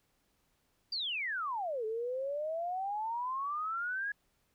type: exponential two-way sweep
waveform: sine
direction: down then up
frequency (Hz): 4806 to 428.7 to 1687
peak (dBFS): -33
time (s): 0.92-4.12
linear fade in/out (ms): 5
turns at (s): 1.85
effects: pink hiss -75 dBFS RMS until 4.54 s